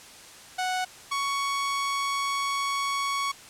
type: tone pair in turn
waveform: sawtooth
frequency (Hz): 739 / 1115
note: F#5 / C#6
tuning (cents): -2 / +10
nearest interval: perfect fifth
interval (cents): 712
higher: second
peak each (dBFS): -22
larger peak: neither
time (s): 0.58-0.85 / 1.11-3.32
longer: second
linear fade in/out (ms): 10
effects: white hiss -47 dBFS RMS until 3.49 s + low-pass 9000 Hz 12 dB/octave